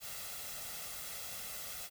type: noise with comb filter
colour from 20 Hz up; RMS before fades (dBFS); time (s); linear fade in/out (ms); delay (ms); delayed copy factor
white; -44; 0-1.9; 50; 1.5; +0.6
effects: none